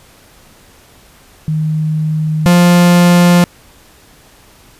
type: tone pair in turn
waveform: sine / 45% pulse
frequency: 155.56 / 175.3 Hz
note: D#3 / F3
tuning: 0 / +7 cents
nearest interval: major second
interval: 207 cents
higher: second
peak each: -12 / -5 dBFS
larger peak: second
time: 1.48-2.46 / 2.46-3.44 s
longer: neither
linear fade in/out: 0 ms
effects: pink hiss -44 dBFS RMS until 4.79 s + resampled to 32000 Hz